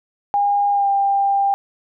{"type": "tone with pitch glide", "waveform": "sine", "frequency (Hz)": [811, 794.8], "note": ["G#5", "G5"], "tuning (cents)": [-41, 24], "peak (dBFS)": -14, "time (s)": [0.34, 1.54], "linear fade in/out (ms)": 0, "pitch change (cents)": -35, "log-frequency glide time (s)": [0.71, 0.89], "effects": []}